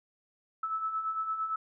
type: beating tone pair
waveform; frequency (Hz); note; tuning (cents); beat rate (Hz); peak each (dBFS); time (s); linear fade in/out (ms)
sine; 1300 / 1308.8; E6 / E6; -24 / -13; 8.8; -39 / -31; 0.63-1.56; 5
effects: none